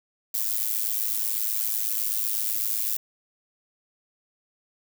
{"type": "noise with amplitude modulation", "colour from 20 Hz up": "violet", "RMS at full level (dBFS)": -23, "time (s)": [0.34, 2.97], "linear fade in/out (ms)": 5, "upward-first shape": "sine", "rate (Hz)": 108, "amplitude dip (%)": 85, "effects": []}